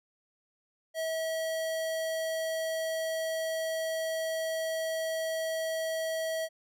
square tone, 645 Hz, E5, 38 cents flat, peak -31 dBFS, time 0.94-6.49 s, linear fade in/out 50 ms, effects none

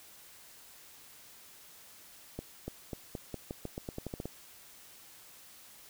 accelerating click train, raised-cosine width 2 ms, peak -24 dBFS, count 14, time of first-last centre 2.39-4.256 s, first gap 290 ms, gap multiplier 0.87, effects white hiss -55 dBFS RMS until 5.89 s

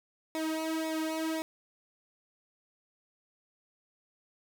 sawtooth tone with flanger, 318.6 Hz, D#4, 41 cents sharp, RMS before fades -33 dBFS, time 0.35-1.42 s, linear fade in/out 0 ms, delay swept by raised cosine 0.66 to 2.56 ms, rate 1.9 Hz, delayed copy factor -1, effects none

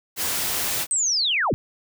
white noise, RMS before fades -25 dBFS, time 0.16-0.87 s, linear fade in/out 50 ms
sine linear sweep, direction down, 8372 to 40.13 Hz, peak -19 dBFS, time 0.91-1.54 s, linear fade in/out 0 ms
effects none

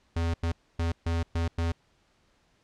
square tone bursts at uneven times, 83.7 Hz, E2, 27 cents sharp, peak -26 dBFS, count 6, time 0.16-0.34 / 0.43-0.52 / 0.79-0.92 / 1.06-1.23 / 1.35-1.48 / 1.58-1.72 s, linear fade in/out 5 ms, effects pink hiss -67 dBFS RMS until 2.63 s + low-pass 6000 Hz 12 dB/octave

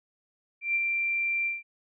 sine tone with ADSR envelope, 2361 Hz, D7, 9 cents sharp, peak -22 dBFS, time 0.61-1.63 s, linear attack 140 ms, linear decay 35 ms, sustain -3 dB, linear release 170 ms, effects none

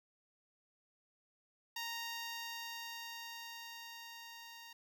10% pulse tone with level ramp, 930 Hz, A#5, 4 cents flat, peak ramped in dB -31 to -43 dBFS, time 1.76-4.73 s, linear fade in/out 5 ms, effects 12-bit

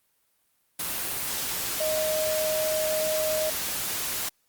sine tone in noise, 622.3 Hz, D#5, in tune, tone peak -25 dBFS, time 1.8-3.5 s, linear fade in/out 5 ms, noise white, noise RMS -30 dBFS, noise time 0.79-4.29 s, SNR +2 dB, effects white hiss -70 dBFS RMS until 4.48 s + Opus 32 kbps

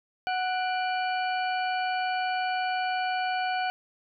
harmonic tone with a mistuned harmonic, 740 Hz, F#5, in tune, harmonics 1 / 2 / 3 / 4 / 6, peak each -27 / -33 / -37 / -39 / -43 dBFS, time 0.27-3.7 s, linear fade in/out 0 ms, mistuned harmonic 3, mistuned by +110 cents, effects none

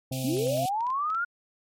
harmonic tone, 130.81 Hz, C3, in tune, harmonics 1 / 2 / 4 / 5 / 6, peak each -31 / -35 / -39 / -42 / -46 dBFS, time 0.11-0.66 s, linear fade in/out 5 ms
pink high-pass noise, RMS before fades -39 dBFS, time 0.12-0.69 s, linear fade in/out 5 ms, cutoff 2400 Hz, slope 96 dB/octave
sine linear sweep, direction up, 233.1 to 1445 Hz, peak -25 dBFS, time 0.24-1.25 s, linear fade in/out 10 ms
clicks, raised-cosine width 0.2 ms, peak -31 dBFS, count 8, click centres 0.37 / 0.471 / 0.573 / 0.807 / 0.868 / 0.903 / 1.102 / 1.148 s
effects MP3 64 kbps

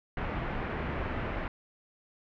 pink low-pass noise, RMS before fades -34 dBFS, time 0.17-1.48 s, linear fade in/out 2 ms, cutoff 2300 Hz, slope 24 dB/octave, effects none

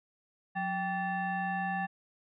sine tone with frequency modulation, 784 Hz, G5, in tune, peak -30 dBFS, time 0.55-1.87 s, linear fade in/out 20 ms, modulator 966 Hz, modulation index 1.1, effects none

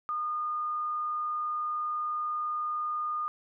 sine tone, 1221 Hz, D#6, 33 cents flat, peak -29 dBFS, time 0.09-3.28 s, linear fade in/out 0 ms, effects none

